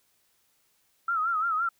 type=tone with vibrato; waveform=sine; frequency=1318.5 Hz; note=E6; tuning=in tune; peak=-24 dBFS; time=1.08-1.69 s; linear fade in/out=5 ms; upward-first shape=sine; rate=5.8 Hz; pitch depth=100 cents each way; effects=white hiss -69 dBFS RMS until 1.79 s